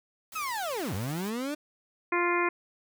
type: noise with tremolo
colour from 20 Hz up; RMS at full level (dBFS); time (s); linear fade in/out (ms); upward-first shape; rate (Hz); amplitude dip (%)
white; -45; 0.32-1.3; 2; sine; 13; 25
type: linear two-way sweep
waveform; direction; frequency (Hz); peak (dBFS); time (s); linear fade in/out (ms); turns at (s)
30% pulse; down then up; 1318.5 to 87.31 to 305.6; -28; 0.35-1.55; 10; 0.94
type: harmonic tone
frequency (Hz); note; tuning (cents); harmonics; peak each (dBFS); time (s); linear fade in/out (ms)
349.2; F4; 0; 1 / 2 / 3 / 4 / 5 / 6 / 7; -28 / -37 / -29 / -35 / -35 / -32 / -35; 2.12-2.49; 5
effects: none